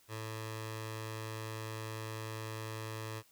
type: tone with notch filter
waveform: 15% pulse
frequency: 110 Hz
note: A2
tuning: in tune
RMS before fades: -42 dBFS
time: 0.08-3.23 s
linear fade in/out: 50 ms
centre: 240 Hz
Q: 0.67
effects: white hiss -66 dBFS RMS until 3.31 s